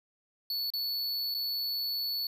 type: tone with dropouts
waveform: square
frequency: 4435 Hz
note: C#8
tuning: in tune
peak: -31 dBFS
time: 0.5-2.27 s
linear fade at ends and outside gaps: 2 ms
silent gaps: 0.703-0.736 / 1.342-1.347 s
effects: none